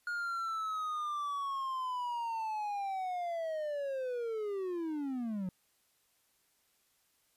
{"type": "linear sweep", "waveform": "triangle", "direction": "down", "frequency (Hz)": [1433, 178.1], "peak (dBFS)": -32, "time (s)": [0.07, 5.49], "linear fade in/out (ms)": 2, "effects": ["white hiss -73 dBFS RMS until 7.36 s", "resampled to 32000 Hz"]}